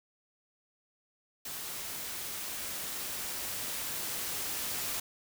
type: noise with level ramp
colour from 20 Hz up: white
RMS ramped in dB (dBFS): -40 to -35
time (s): 1.45-5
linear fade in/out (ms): 5
effects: none